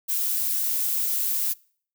violet noise, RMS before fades -25 dBFS, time 0.08-1.54 s, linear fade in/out 20 ms, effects noise-tail reverb RT60 0.5 s tail -24 dB re dry

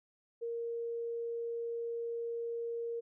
sine tone, 466.2 Hz, A#4, in tune, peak -35 dBFS, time 0.41-3.01 s, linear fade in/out 20 ms, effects none

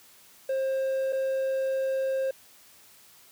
triangle tone with dropouts, 532 Hz, C5, 29 cents sharp, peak -23 dBFS, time 0.49-2.31 s, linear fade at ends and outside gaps 5 ms, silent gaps 1.125-1.129 s, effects white hiss -55 dBFS RMS until 3.31 s + high-pass 60 Hz 12 dB/octave

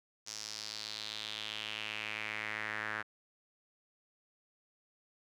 sawtooth tone with band-pass filter sweep, 107.6 Hz, A2, 38 cents flat, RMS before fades -41 dBFS, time 0.26-3.03 s, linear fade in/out 20 ms, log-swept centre 5800 to 1600 Hz, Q 3.6, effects none

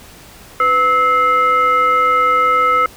sine tone with frequency modulation, 1300 Hz, E6, 24 cents flat, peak -10 dBFS, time 0.6-2.86 s, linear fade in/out 2 ms, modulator 798 Hz, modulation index 0.63, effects pink hiss -40 dBFS RMS until 2.96 s

